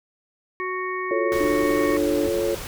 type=harmonic tone; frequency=370 Hz; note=F#4; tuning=in tune; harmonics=1 / 3 / 5 / 6; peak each=-29 / -29 / -32 / -34 dBFS; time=0.6-1.97 s; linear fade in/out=0 ms
type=chord; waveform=sine; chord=F augmented; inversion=none; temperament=equal; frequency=349.2 / 440 / 554.4 Hz; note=F4 / A4 / C#5; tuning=0 / 0 / 0 cents; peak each=-25 dBFS; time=1.11-2.55 s; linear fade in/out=2 ms
type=noise; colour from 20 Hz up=pink; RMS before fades=-34 dBFS; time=1.32-2.67 s; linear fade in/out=0 ms
type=tone with vibrato; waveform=sine; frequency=299.2 Hz; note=D4; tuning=32 cents sharp; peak=-23 dBFS; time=1.4-2.27 s; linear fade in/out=5 ms; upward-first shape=sine; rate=6 Hz; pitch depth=12 cents each way
effects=none